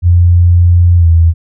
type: tone with pitch glide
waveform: sine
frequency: 87.31 to 82.98 Hz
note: F2 to E2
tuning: 0 to +12 cents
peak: -3 dBFS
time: 0.02-1.34 s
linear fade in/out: 50 ms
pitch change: -88 cents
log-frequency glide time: 0.97-1.07 s
effects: none